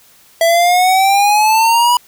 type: exponential sweep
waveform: square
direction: up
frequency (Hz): 659.3 to 982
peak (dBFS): -9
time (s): 0.41-1.97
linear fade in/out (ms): 2
effects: white hiss -47 dBFS RMS until 2.07 s